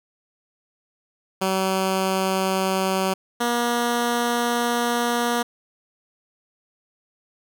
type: tone pair in turn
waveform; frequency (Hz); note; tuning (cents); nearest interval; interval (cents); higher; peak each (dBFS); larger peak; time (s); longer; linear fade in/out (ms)
10% pulse; 190 / 238.7; F#3 / A#3; +46 / +41; major third; 395; second; -12; neither; 1.41-3.14 / 3.4-5.43; second; 10
effects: none